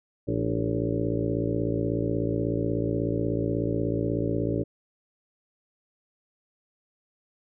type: harmonic tone with a mistuned harmonic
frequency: 56.4 Hz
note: A1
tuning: 44 cents sharp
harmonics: 1 / 2 / 3 / 4 / 5 / 6 / 7 / 8 / 9 / 10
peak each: -38 / -30 / -33 / -38 / -30 / -35 / -32 / -34 / -42 / -35 dBFS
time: 0.27-4.64 s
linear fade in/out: 20 ms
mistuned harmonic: 5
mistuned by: +66 cents
effects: none